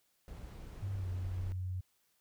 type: noise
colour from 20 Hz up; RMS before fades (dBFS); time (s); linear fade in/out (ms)
brown; -47; 0.28-1.52; 0
type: tone with pitch glide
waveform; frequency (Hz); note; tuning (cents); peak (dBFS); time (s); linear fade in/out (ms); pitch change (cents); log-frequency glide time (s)
sine; 98 to 91.97; G2 to F#2; 0 to -10; -35; 0.82-1.81; 10; -110; 0.96-1.06
effects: white hiss -75 dBFS RMS until 2.2 s